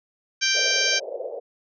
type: harmonic tone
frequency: 784 Hz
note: G5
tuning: in tune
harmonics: 2 / 3 / 4 / 5 / 6 / 7 / 8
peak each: -26 / -26 / -27 / -31 / -27 / -27 / -27 dBFS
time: 0.41-1 s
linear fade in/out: 20 ms
type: band-pass noise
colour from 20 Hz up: pink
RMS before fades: -33 dBFS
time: 0.54-1.4 s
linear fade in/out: 10 ms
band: 460 to 610 Hz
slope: 48 dB/octave
effects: none